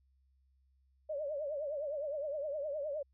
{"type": "tone with vibrato", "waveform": "sine", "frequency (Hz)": 587.3, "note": "D5", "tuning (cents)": 0, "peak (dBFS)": -35, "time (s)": [1.09, 3.03], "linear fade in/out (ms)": 10, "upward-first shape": "triangle", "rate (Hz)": 9.7, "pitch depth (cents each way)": 140, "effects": ["added 66 Hz sine -68 dBFS peak until 3.13 s"]}